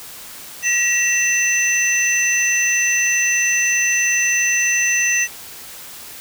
sine tone cluster, 1917 / 2685 / 6080 Hz, A#6 / E7 / F#8, +48 / +31 / +46 cents, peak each -19 dBFS, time 0.62-5.28 s, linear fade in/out 50 ms, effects white hiss -36 dBFS RMS until 6.2 s

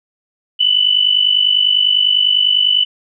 sine tone pair together, 2960 / 3010 Hz, F#7 / F#7, 0 / +29 cents, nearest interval unison, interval 29 cents, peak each -13 dBFS, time 0.59-2.85 s, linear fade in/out 20 ms, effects none

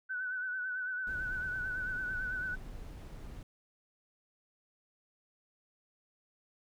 sine tone with vibrato, 1500 Hz, F#6, 23 cents sharp, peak -34 dBFS, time 0.09-2.56 s, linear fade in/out 20 ms, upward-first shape sine, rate 9 Hz, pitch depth 43 cents each way
brown noise, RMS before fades -45 dBFS, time 1.07-3.43 s, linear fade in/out 2 ms
effects none

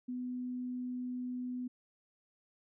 sine tone, 249.6 Hz, B3, 19 cents sharp, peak -36 dBFS, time 0.08-1.68 s, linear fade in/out 10 ms, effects none

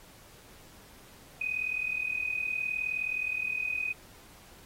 sine tone with amplitude modulation, 2500 Hz, D#7, 8 cents sharp, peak -26 dBFS, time 1.41-3.93 s, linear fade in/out 5 ms, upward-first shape sine, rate 39.3 Hz, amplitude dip 75%, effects pink hiss -55 dBFS RMS until 4.65 s + AAC 48 kbps

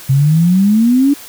sine exponential sweep, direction up, 130.81 to 290 Hz, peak -7 dBFS, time 0.09-1.14 s, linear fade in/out 10 ms, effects white hiss -34 dBFS RMS until 1.28 s

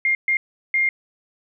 sine tone bursts at uneven times, 2119 Hz, C7, 21 cents sharp, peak -16 dBFS, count 3, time 0.05-0.15 / 0.28-0.37 / 0.74-0.89 s, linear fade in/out 2 ms, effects none

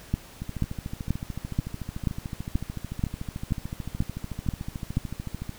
two click trains, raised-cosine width 5 ms, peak -20 / -11 dBFS, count 70 / 11, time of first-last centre 0.42-5.494 / 0.14-4.971 s, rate 13.6 / 2.07 Hz, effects pink hiss -48 dBFS RMS until 5.58 s

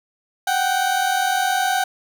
30% pulse tone pair together, 741 / 780.6 Hz, F#5 / G5, +2 / -8 cents, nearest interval minor second, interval 90 cents, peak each -18 dBFS, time 0.47-1.84 s, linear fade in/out 5 ms, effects none

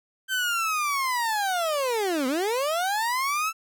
30% pulse linear two-way sweep, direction down then up, 1560 to 246.9 to 1337 Hz, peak -21 dBFS, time 0.28-3.53 s, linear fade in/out 50 ms, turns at 2.27 s, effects none

